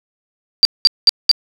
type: tone bursts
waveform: sine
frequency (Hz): 4699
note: D8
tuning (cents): 0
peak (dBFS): -4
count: 4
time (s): 0.63-1.314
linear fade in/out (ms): 0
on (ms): 21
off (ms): 200
effects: none